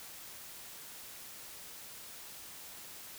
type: silence
effects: white hiss -49 dBFS RMS until 3.18 s